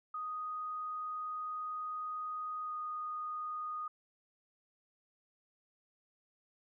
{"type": "tone with pitch glide", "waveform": "sine", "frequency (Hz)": [1244.5, 1235.2], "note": ["D#6", "D#6"], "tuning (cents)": [0, -13], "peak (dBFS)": -37, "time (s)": [0.14, 3.88], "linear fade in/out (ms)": 5, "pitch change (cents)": -13, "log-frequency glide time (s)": [2.64, 2.74], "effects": []}